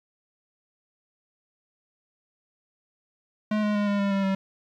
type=tone with pitch steps; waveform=square; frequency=212.8 / 209.4 / 206 / 202.7 / 199.47 / 196.27 / 193.12 Hz; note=G#3 / G#3 / G#3 / G#3 / G3 / G3 / G3; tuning=+42 / +15 / -14 / -42 / +30 / +2 / -26 cents; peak=-23 dBFS; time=3.51-4.35 s; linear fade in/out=5 ms; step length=120 ms; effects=low-pass 3000 Hz 12 dB/octave + 10-bit